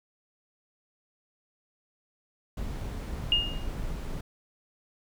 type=noise; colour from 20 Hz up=brown; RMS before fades=-34 dBFS; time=2.57-4.21 s; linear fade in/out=5 ms
type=tone with exponential decay; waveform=sine; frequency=2839 Hz; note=F7; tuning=28 cents sharp; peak=-18 dBFS; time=3.32-3.69 s; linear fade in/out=1 ms; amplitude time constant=79 ms
effects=none